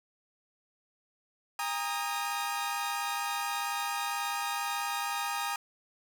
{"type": "chord", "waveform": "sawtooth", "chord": "Ab suspended second", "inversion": "none", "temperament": "equal with one note detuned", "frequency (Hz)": [810.2, 932.3, 1244.5], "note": ["Ab5", "Bb5", "Eb6"], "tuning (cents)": [-43, 0, 0], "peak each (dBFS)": -32, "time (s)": [1.59, 5.56], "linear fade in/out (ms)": 2, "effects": []}